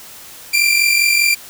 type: tone pair together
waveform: sawtooth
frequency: 2349 / 2394 Hz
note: D7 / D7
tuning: 0 / +33 cents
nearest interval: unison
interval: 33 cents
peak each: -11 dBFS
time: 0.53-1.35 s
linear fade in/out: 10 ms
effects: white hiss -37 dBFS RMS until 1.49 s